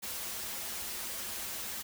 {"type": "noise with comb filter", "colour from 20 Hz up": "white", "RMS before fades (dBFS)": -39, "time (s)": [0.02, 1.83], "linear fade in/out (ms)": 20, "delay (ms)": 6.8, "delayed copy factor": -0.8, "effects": []}